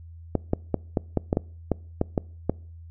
clicks, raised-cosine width 2 ms, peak -8 dBFS, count 11, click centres 0.353 / 0.534 / 0.743 / 0.972 / 1.173 / 1.329 / 1.371 / 1.717 / 2.014 / 2.178 / 2.496 s, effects noise-tail reverb RT60 0.5 s tail -25 dB re dry + added 83 Hz sine -41 dBFS peak until 2.9 s

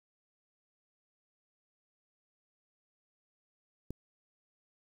click, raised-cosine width 3 ms, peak -26 dBFS, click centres 3.906 s, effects 9-bit

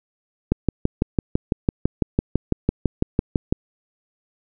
click train, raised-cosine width 3 ms, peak -4 dBFS, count 19, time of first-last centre 0.52-3.525 s, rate 5.99 Hz, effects none

